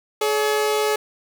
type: tone pair together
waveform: sawtooth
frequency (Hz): 425.7 / 568.2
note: G#4 / C#5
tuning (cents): +43 / +43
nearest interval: perfect fourth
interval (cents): 500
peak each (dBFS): -15 / -23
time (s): 0.21-0.96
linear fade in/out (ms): 5
effects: none